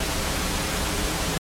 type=noise with comb filter; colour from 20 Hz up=pink; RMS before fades=-25 dBFS; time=0-1.38 s; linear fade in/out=5 ms; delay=8.5 ms; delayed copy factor=-0.55; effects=low-pass 11000 Hz 12 dB/octave + MP3 96 kbps